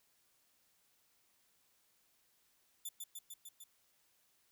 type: tone with echo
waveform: 5% pulse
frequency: 3520 Hz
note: A7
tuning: in tune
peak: -33 dBFS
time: 2.85-2.89 s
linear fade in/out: 5 ms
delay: 150 ms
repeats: 5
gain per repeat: -2 dB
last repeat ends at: 3.64 s
effects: white hiss -74 dBFS RMS until 4.51 s